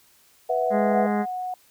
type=chord; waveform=sine; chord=B suspended fourth; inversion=none; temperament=just; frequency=493.9 / 658.5 / 740.8 Hz; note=B4 / E5 / F#5; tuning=0 / -2 / +2 cents; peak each=-25 dBFS; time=0.49-1.07 s; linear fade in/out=10 ms
type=harmonic tone; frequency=207.7 Hz; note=G#3; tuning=in tune; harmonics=1 / 2 / 3 / 4 / 5 / 6 / 7 / 8 / 9 / 10; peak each=-23 / -29 / -33 / -35 / -37 / -39 / -40 / -41 / -42 / -43 dBFS; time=0.7-1.26 s; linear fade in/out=50 ms
type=tone; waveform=sine; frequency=734 Hz; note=F#5; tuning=14 cents flat; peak=-27 dBFS; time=0.92-1.54 s; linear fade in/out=2 ms
effects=white hiss -58 dBFS RMS until 1.7 s